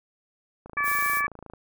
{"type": "click train", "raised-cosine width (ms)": 1, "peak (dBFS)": -28, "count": 25, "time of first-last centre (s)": [0.66, 1.536], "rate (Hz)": 27.4}
{"type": "harmonic tone", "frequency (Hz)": 576, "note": "D5", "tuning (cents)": -34, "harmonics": [2, 3, 4], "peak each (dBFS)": [-26, -27, -29], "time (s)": [0.77, 1.27], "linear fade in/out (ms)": 5}
{"type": "noise", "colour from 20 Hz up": "violet", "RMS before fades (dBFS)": -32, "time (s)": [0.83, 1.22], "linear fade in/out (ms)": 50}
{"effects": []}